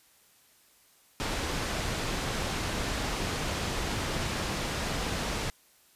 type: low-pass noise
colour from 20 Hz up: pink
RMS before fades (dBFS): -32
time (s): 1.2-5.5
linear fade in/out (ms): 0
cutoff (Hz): 6800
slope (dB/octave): 12
effects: white hiss -62 dBFS RMS until 5.95 s + resampled to 32000 Hz